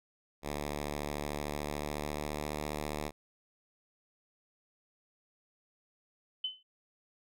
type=tone with pitch glide; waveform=5% pulse; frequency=73.42 to 74.96 Hz; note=D2 to D2; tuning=0 to +36 cents; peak=-24 dBFS; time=0.42-3.12 s; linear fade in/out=50 ms; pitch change=+36 cents; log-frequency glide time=1.26-2.59 s
type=tone with exponential decay; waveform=sine; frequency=3037 Hz; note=F#7; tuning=44 cents sharp; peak=-29 dBFS; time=6.44-6.63 s; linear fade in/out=5 ms; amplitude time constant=40 ms
effects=none